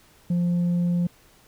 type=tone; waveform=sine; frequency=174.6 Hz; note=F3; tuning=in tune; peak=-17 dBFS; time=0.3-1.07 s; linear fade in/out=5 ms; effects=tanh soft clip ceiling -19 dBFS + pink hiss -56 dBFS RMS until 1.47 s